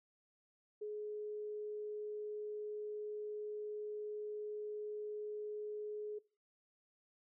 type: tone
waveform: sine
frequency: 421.4 Hz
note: G#4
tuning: 25 cents sharp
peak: -40 dBFS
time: 0.81-6.19 s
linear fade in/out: 10 ms
effects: noise-tail reverb RT60 0.4 s tail -22 dB re dry